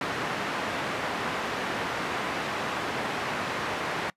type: band-pass noise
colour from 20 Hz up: white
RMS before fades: -31 dBFS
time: 0.01-4.1 s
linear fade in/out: 2 ms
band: 120 to 1700 Hz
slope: 12 dB/octave
effects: noise-tail reverb RT60 0.1 s tail -23 dB re dry + resampled to 32000 Hz